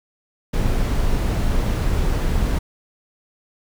brown noise, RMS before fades -19 dBFS, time 0.53-2.59 s, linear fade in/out 10 ms, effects none

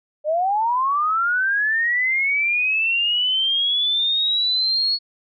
sine linear sweep, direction up, 585 to 4379 Hz, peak -17 dBFS, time 0.24-4.99 s, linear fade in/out 50 ms, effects none

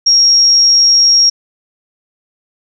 sine tone, 5588 Hz, F8, in tune, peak -5 dBFS, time 0.06-1.3 s, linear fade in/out 10 ms, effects none

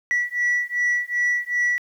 sine beating tone pair, 1948 / 1950.6 Hz, B6 / B6, -24 / -22 cents, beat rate 2.6 Hz, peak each -21 dBFS, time 0.11-1.78 s, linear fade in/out 0 ms, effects tanh soft clip ceiling -16 dBFS + 9-bit

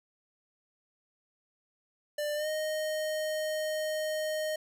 square tone with pitch glide, 593 to 619.6 Hz, D5 to D#5, +17 to -7 cents, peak -31 dBFS, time 2.18-4.56 s, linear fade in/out 5 ms, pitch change +76 cents, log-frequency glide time 2.35-2.48 s, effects none

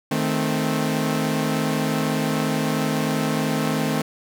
sawtooth chord, A diminished, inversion second, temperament equal with one note detuned, 155.56 / 218.4 / 261.6 Hz, Eb3 / A3 / C4, 0 / -13 / 0 cents, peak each -21 dBFS, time 0.11-4.02 s, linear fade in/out 5 ms, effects none

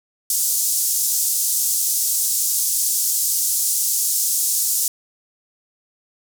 pink band-pass noise, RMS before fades -20 dBFS, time 0.3-4.88 s, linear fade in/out 2 ms, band 6200 to 16000 Hz, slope 24 dB/octave, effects none

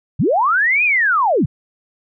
sine linear two-way sweep, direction up then down, 90.1 to 2537 to 90.1 Hz, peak -12 dBFS, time 0.19-1.46 s, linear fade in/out 10 ms, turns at 0.84 s, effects none

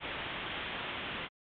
white low-pass noise, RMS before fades -39 dBFS, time 0-1.29 s, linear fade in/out 50 ms, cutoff 3500 Hz, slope 96 dB/octave, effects MP3 48 kbps

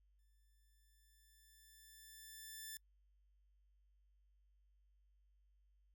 5% pulse tone with exponential growth, 1760 Hz, A6, in tune, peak -36 dBFS, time 0.19-2.77 s, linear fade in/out 1 ms, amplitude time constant 560 ms, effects noise-tail reverb RT60 0.1 s tail -25 dB re dry + added 50 Hz sine -70 dBFS peak until 5.94 s

